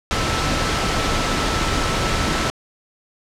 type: tone in noise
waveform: sine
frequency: 1318.5 Hz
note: E6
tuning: in tune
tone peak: -28 dBFS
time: 0.11-2.5 s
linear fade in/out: 0 ms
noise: pink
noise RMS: -20 dBFS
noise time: 0.11-2.5 s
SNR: -11 dB
effects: low-pass 6000 Hz 12 dB/octave